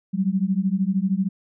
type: beating tone pair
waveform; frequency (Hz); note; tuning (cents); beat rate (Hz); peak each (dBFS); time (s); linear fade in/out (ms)
sine; 185 / 198; F#3 / G3; 0 / +18; 13; -22; 0.13-1.29; 20
effects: none